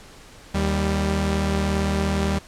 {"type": "tone pair together", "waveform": "sawtooth", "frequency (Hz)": [77.78, 196.67], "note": ["D#2", "G3"], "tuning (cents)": [0, 6], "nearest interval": "octave + major third", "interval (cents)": 1606, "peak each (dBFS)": -19, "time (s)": [0.54, 2.39], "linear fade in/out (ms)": 10, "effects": ["pink hiss -46 dBFS RMS until 2.47 s", "low-pass 9000 Hz 12 dB/octave"]}